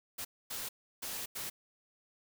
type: noise bursts at uneven times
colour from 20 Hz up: white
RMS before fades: -40 dBFS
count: 4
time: 0.18-0.25 / 0.5-0.69 / 1.02-1.26 / 1.35-1.5 s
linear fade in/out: 10 ms
effects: none